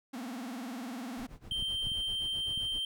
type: tone with vibrato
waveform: 45% pulse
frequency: 246.9 Hz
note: B3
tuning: in tune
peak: -38 dBFS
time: 0.13-1.27 s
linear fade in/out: 10 ms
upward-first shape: triangle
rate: 20 Hz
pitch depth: 240 cents each way
type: noise with tremolo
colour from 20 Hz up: brown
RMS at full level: -44 dBFS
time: 1.17-2.8 s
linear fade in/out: 20 ms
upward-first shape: sine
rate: 7.7 Hz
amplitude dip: 90%
type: tone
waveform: triangle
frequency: 3136 Hz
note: G7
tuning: in tune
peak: -30 dBFS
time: 1.51-2.85 s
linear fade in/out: 2 ms
type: clicks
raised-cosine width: 5 ms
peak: -32 dBFS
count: 5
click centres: 1.52 / 1.625 / 1.87 / 1.918 / 2.576 s
effects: none